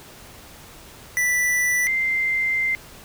square / sine tone pair in turn, 1975.5 / 2086 Hz, B6 / C7, 0 / -6 cents, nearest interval minor second, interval 94 cents, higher second, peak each -19 dBFS, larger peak neither, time 1.17-1.87 / 1.87-2.75 s, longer second, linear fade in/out 0 ms, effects pink hiss -44 dBFS RMS until 3.04 s

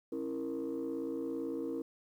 sine chord, A# diminished, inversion first, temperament equal with one note detuned, 271.8 / 329.6 / 466.2 Hz, C#4 / E4 / A#4, -34 / 0 / 0 cents, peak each -38 / -37 / -38 dBFS, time 0.12-1.82 s, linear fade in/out 5 ms, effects tanh soft clip ceiling -30 dBFS + 11-bit

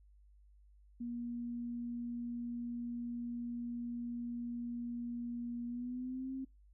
sine tone with pitch glide, 238.6 to 264.7 Hz, A#3 to C4, +41 to +20 cents, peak -38 dBFS, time 1-6.45 s, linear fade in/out 10 ms, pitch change +179 cents, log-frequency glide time 5.67-6.33 s, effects noise-tail reverb RT60 0.2 s tail -25 dB re dry + added 50 Hz sine -60 dBFS peak until 6.73 s

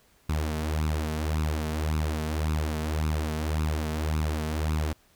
sawtooth tone with flanger, 77.3 Hz, D#2, 11 cents flat, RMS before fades -28 dBFS, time 0.29-4.93 s, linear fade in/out 5 ms, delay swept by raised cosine 0.77 to 4.67 ms, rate 1.8 Hz, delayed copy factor +0.65, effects pink hiss -62 dBFS RMS until 5.15 s

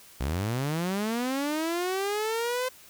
sawtooth linear sweep, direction up, 58.9 to 516 Hz, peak -23 dBFS, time 0.2-2.69 s, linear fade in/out 10 ms, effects white hiss -52 dBFS RMS until 2.89 s

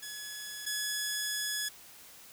10% pulse tone pair in turn, 1693 / 1693 Hz, G#6 / G#6, +33 / +33 cents, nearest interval unison, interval 0 cents, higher neither, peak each -31 / -23 dBFS, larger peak second, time 0.02-0.66 / 0.66-1.69 s, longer second, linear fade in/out 10 ms, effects white hiss -53 dBFS RMS until 2.32 s

